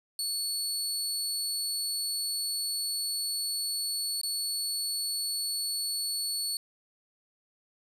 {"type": "tone with dropouts", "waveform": "25% pulse", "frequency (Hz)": 4420, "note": "C#8", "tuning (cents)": -6, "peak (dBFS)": -25, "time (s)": [0.19, 6.57], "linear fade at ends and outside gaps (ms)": 1, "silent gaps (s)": [4.214, 4.233], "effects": []}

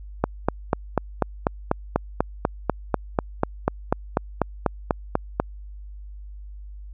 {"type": "click train", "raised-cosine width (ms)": 1, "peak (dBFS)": -4, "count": 22, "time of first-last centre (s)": [0.24, 5.4], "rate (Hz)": 4.07, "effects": ["added 50 Hz sine -36 dBFS peak until 6.93 s"]}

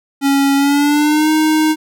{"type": "tone with pitch glide", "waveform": "square", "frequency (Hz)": [277.2, 311.1], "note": ["C#4", "D#4"], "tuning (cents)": [0, 0], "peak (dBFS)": -11, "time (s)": [0.21, 1.76], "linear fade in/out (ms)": 50, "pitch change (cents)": 200, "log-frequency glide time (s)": [0.56, 1.31], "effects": []}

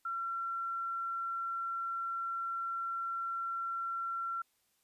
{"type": "tone", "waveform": "sine", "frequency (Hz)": 1360, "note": "F6", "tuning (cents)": -46, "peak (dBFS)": -34, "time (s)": [0.05, 4.42], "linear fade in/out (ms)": 5, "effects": ["white hiss -75 dBFS RMS until 4.83 s", "resampled to 32000 Hz"]}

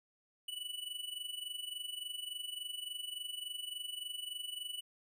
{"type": "tone with amplitude modulation", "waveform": "square", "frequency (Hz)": 2960, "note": "F#7", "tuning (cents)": 0, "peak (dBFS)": -38, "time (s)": [0.48, 4.81], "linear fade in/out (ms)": 5, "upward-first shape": "sine", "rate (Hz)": 23.5, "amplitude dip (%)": 75, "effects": []}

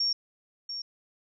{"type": "tone with echo", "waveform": "sine", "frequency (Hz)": 5520, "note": "F8", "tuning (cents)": -21, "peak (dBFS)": -24, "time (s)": [0, 0.13], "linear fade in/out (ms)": 5, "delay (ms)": 690, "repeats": 1, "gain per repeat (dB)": -9, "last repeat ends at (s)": 0.82, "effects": []}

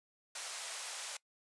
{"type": "band-pass noise", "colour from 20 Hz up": "white", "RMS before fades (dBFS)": -44, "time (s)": [0.35, 1.17], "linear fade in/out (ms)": 5, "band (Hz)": [550, 9400], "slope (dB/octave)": 24, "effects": ["noise-tail reverb RT60 0.1 s tail -22 dB re dry", "resampled to 24000 Hz"]}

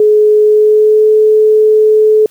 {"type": "tone with pitch glide", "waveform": "sine", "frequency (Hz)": [424.3, 430.7], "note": ["G#4", "A4"], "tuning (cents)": [37, -37], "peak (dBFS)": -4, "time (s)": [0, 2.26], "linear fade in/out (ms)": 2, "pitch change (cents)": 26, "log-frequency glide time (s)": [0.43, 1.1], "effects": ["white hiss -47 dBFS RMS until 2.3 s"]}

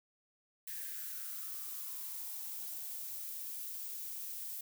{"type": "noise with high-pass filter sweep", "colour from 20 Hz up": "violet", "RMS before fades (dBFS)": -43, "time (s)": [0.67, 4.61], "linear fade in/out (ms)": 5, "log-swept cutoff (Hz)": [1800, 310], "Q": 6.4, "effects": []}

